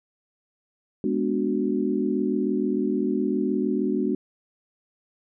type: chord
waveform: sine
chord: G# half-diminished seventh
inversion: none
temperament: equal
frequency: 207.7 / 246.9 / 293.7 / 370 Hz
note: G#3 / B3 / D4 / F#4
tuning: 0 / 0 / 0 / 0 cents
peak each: -27 dBFS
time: 1.04-4.15 s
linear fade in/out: 2 ms
effects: none